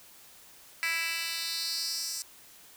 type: tone with high-pass filter sweep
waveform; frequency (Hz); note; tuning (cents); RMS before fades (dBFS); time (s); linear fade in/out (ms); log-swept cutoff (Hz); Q
10% pulse; 330.5; E4; +5; -33; 0.83-2.22; 0; 2200 to 6500; 3.2
effects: white hiss -54 dBFS RMS until 2.76 s